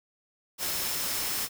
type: tone in noise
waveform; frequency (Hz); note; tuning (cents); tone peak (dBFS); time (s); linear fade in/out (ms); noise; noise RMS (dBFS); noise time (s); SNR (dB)
sine; 5274; E8; 0; -39; 0.58-1.49; 50; white; -31; 0.58-1.49; -11
effects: none